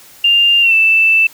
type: tone with pitch glide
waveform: sine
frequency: 2798 to 2649 Hz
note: F7 to E7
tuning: +3 to +8 cents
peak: -7 dBFS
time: 0.24-1.27 s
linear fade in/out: 5 ms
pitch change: -95 cents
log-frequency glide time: 0.61-0.74 s
effects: white hiss -41 dBFS RMS until 1.33 s